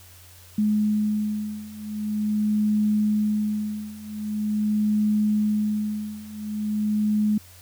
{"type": "beating tone pair", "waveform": "sine", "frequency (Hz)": [211.2, 211.64], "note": ["G#3", "G#3"], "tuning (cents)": [29, 33], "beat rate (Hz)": 0.44, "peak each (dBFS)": [-25, -23], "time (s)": [0.58, 7.38], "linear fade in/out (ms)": 5, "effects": ["added 89 Hz sine -49 dBFS peak until 7.61 s", "white hiss -50 dBFS RMS until 7.61 s"]}